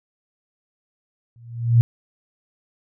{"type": "tone with exponential growth", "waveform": "sine", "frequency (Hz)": 117.5, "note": "A#2", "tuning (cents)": 14, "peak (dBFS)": -7, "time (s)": [1.36, 1.81], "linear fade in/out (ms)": 0, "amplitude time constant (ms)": 97, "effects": []}